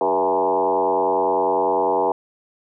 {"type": "tone with frequency modulation", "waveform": "sine", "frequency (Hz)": 659.3, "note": "E5", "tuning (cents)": 0, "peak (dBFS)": -16, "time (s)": [0.01, 2.12], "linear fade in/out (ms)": 2, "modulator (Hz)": 89.8, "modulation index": 3.4, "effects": []}